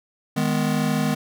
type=chord; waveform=square; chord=G# minor; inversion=second; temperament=just; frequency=155.74 / 207.7 / 249.2 Hz; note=D#3 / G#3 / B3; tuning=+2 / 0 / +16 cents; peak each=-25 dBFS; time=0.36-1.15 s; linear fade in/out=10 ms; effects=none